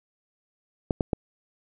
clicks, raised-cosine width 2 ms, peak -10 dBFS, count 3, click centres 0.908 / 1.008 / 1.132 s, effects none

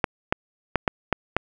clicks, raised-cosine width 0.5 ms, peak -4 dBFS, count 6, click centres 0.042 / 0.325 / 0.757 / 0.878 / 1.127 / 1.366 s, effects none

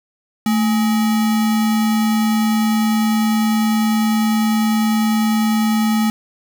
sine tone with sample-and-hold, 220 Hz, A3, in tune, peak -13 dBFS, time 0.46-6.1 s, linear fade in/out 2 ms, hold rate 1050 Hz, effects none

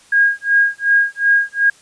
sine tone with tremolo, 1631 Hz, G#6, 32 cents flat, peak -8 dBFS, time 0.12-1.7 s, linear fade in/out 5 ms, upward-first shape sine, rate 2.7 Hz, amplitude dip 100%, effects white hiss -48 dBFS RMS until 1.81 s + resampled to 22050 Hz

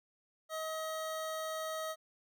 25% pulse tone, 634 Hz, D#5, 32 cents sharp, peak -33 dBFS, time 0.49-1.96 s, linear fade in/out 50 ms, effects none

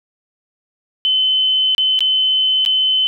sine tone with dropouts, 3048 Hz, G7, 49 cents flat, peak -12 dBFS, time 1.05-3.07 s, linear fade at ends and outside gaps 0 ms, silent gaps 1.749-1.781 / 1.991-2.006 / 2.651-2.661 s, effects none

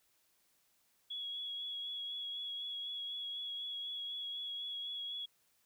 sine tone with vibrato, 3346 Hz, G#7, 12 cents sharp, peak -39 dBFS, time 1.1-5.26 s, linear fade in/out 10 ms, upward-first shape sine, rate 4 Hz, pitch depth 19 cents each way, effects white hiss -74 dBFS RMS until 5.65 s

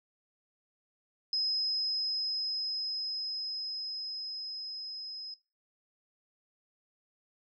sine tone with level ramp, 5090 Hz, D#8, 39 cents sharp, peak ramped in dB -27 to -39 dBFS, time 1.33-5.34 s, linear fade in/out 2 ms, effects noise-tail reverb RT60 0.3 s tail -20 dB re dry

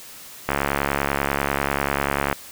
click train, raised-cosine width 0.5 ms, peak -5 dBFS, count 130, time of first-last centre 0.49-2.328 s, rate 70.2 Hz, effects white hiss -41 dBFS RMS until 2.51 s

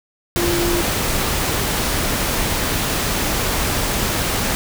sine tone in noise, 345.4 Hz, F4, 19 cents flat, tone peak -19 dBFS, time 0.37-0.81 s, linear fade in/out 0 ms, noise pink, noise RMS -20 dBFS, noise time 0.36-4.55 s, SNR -2 dB, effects none

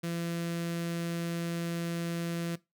sawtooth tone with notch filter, 169.4 Hz, E3, 48 cents sharp, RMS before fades -34 dBFS, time 0.03-2.56 s, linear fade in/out 10 ms, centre 880 Hz, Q 1.5, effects noise-tail reverb RT60 0.2 s tail -19 dB re dry

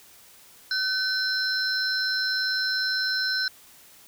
sine tone cluster, 1521 / 4111 / 5300 Hz, F#6 / C8 / E8, +47 / -31 / +9 cents, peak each -26 / -28 / -30 dBFS, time 0.71-3.48 s, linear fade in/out 2 ms, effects white hiss -52 dBFS RMS until 4.07 s

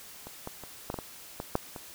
clicks, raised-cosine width 1 ms, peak -27 / -22 / -28 / -18 / -20 / -21 / -20 / -11 / -25 dBFS, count 9, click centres 0.27 / 0.474 / 0.637 / 0.901 / 0.942 / 0.988 / 1.401 / 1.554 / 1.762 s, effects white hiss -48 dBFS RMS until 1.94 s

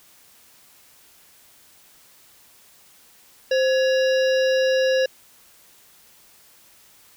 harmonic tone with a mistuned harmonic, 560 Hz, C#5, 18 cents sharp, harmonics 1 / 3 / 5 / 7 / 9 / 10, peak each -17 / -27 / -31 / -34 / -36 / -37 dBFS, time 3.51-5.06 s, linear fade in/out 5 ms, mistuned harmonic 1, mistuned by -120 cents, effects white hiss -53 dBFS RMS until 7.16 s

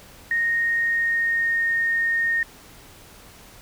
sine tone with pitch glide, 1858 to 1844.1 Hz, A#6 to A#6, -6 to -19 cents, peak -19 dBFS, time 0.31-2.43 s, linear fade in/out 2 ms, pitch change -13 cents, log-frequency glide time 0.8-1.73 s, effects pink hiss -47 dBFS RMS until 3.61 s

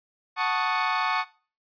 30% pulse chord, D# half-diminished seventh, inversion first, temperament equal, 740 / 880 / 1108.7 / 1244.5 Hz, F#5 / A5 / C#6 / D#6, 0 / 0 / 0 / 0 cents, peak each -28 / -26 / -24 / -28 dBFS, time 0.36-1.25 s, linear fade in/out 50 ms, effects noise-tail reverb RT60 0.4 s tail -21 dB re dry + resampled to 11025 Hz

